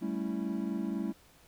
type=chord; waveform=triangle; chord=A dominant seventh; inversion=third; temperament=equal; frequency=196 / 220 / 277.2 / 329.6 Hz; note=G3 / A3 / C#4 / E4; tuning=0 / 0 / 0 / 0 cents; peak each=-34 / -34 / -37 / -36 dBFS; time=0.01-1.13 s; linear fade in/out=20 ms; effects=pink hiss -61 dBFS RMS until 1.47 s